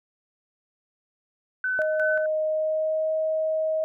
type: tone with tremolo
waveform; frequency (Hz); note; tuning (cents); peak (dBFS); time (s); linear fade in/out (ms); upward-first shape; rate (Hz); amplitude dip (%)
sine; 1511; F#6; +36; -23; 1.64-2.26; 2; square; 2.8; 65
type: tone with pitch glide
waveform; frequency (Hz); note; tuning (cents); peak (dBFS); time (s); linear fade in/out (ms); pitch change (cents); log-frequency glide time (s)
sine; 622.3 to 631.4; D#5 to D#5; 0 to +25; -22; 1.79-3.84; 0; +25; 2.45-3.12
effects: none